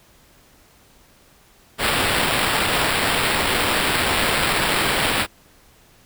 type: noise with sample-and-hold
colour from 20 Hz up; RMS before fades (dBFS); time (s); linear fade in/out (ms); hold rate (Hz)
violet; -20; 1.78-5.27; 50; 6300
effects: pink hiss -53 dBFS RMS until 6.05 s